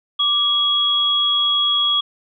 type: tone pair together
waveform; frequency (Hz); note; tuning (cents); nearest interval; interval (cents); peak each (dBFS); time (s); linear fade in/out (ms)
sine; 1174.7 / 3323; D6 / G#7; 0 / 0; octave + tritone; 1800; -24 / -15; 0.19-2.01; 10
effects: none